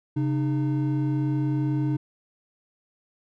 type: tone pair together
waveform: triangle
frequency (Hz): 135.59 / 304.4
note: C#3 / D#4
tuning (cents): -38 / -38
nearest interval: octave + major second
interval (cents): 1400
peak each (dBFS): -22 / -24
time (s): 0.16-1.97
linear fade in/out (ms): 10
effects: none